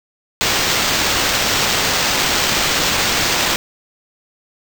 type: noise with sample-and-hold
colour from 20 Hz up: white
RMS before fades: -17 dBFS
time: 0.41-3.56 s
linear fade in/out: 0 ms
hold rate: 11025 Hz
effects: none